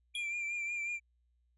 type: tone with vibrato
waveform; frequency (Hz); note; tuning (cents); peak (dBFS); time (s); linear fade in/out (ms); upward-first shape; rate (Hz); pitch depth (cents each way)
triangle; 2377; D7; +20; -33; 0.14-1; 50; triangle; 5.5; 43
type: tone with exponential decay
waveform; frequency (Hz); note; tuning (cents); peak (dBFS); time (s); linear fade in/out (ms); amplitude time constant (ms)
square; 3322; G#7; 0; -35; 0.15-0.32; 2; 35
effects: added 60 Hz sine -70 dBFS peak until 1.57 s + resampled to 24000 Hz